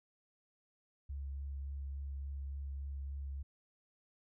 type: tone with vibrato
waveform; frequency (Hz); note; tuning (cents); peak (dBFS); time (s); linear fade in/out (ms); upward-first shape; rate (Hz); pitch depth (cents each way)
sine; 69.3; C#2; 0; -39; 1.09-3.43; 10; triangle; 3.5; 17
effects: none